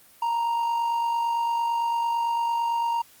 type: tone with amplitude modulation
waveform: triangle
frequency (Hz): 932.3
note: A#5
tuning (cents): 0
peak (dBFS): -19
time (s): 0.22-3.02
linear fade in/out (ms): 5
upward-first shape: sine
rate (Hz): 48.9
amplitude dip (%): 35
effects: white hiss -54 dBFS RMS until 3.2 s + Opus 32 kbps